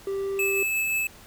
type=tone; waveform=triangle; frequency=392 Hz; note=G4; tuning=in tune; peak=-24 dBFS; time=0.07-0.63 s; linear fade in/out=2 ms
type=tone with tremolo; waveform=square; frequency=2609 Hz; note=E7; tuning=18 cents flat; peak=-23 dBFS; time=0.39-1.07 s; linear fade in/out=2 ms; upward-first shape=triangle; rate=5.7 Hz; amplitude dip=25%
effects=pink hiss -49 dBFS RMS until 1.26 s